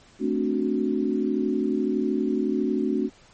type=chord; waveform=sine; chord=D dominant seventh; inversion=second; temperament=equal; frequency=220 / 261.6 / 293.7 / 370 Hz; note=A3 / C4 / D4 / F#4; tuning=0 / 0 / 0 / 0 cents; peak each=-27 dBFS; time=0.19-3.1 s; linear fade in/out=50 ms; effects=pink hiss -54 dBFS RMS until 3.33 s + MP3 32 kbps